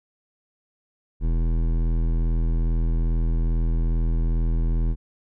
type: tone with hard clipping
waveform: sine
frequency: 41.2 Hz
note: E1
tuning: in tune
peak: -21 dBFS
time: 1.2-4.96 s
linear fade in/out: 50 ms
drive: 14 dB
effects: none